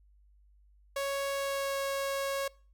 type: tone with pitch glide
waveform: sawtooth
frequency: 554.4 to 550.3 Hz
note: C#5 to C#5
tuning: 0 to -13 cents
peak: -27 dBFS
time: 0.96-2.48 s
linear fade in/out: 5 ms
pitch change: -13 cents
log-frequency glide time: 1.31-1.78 s
effects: noise-tail reverb RT60 0.4 s tail -23 dB re dry + added 50 Hz sine -59 dBFS peak until 2.73 s